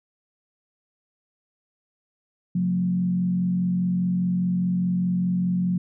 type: tone with frequency modulation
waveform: sine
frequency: 180.5 Hz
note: F#3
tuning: 43 cents flat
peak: -20 dBFS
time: 2.55-5.78 s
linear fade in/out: 5 ms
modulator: 44.9 Hz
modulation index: 0.51
effects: none